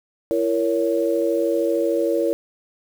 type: chord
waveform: sine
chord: A# diminished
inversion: second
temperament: just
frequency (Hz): 335.6 / 466.2 / 559.4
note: E4 / A#4 / C#5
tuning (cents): +31 / 0 / +16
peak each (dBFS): -22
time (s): 0.31-2.33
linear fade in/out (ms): 0
effects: 7-bit